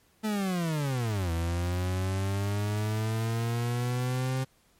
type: linear two-way sweep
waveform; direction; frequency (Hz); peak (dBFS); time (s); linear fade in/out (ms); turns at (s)
40% pulse; down then up; 220 to 82.41 to 132; -26; 0.23-4.45; 20; 1.31
effects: pink hiss -65 dBFS RMS until 4.79 s + MP3 64 kbps